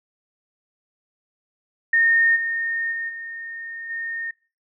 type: tone with level steps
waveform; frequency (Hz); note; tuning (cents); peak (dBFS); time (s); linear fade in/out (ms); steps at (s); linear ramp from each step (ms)
sine; 1835; A#6; -28; -14 / -22 / -25 / -31 / -26; 1.93-4.31; 5; 2.35 / 2.91 / 3.08 / 3.89; 20
effects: noise-tail reverb RT60 0.4 s tail -24 dB re dry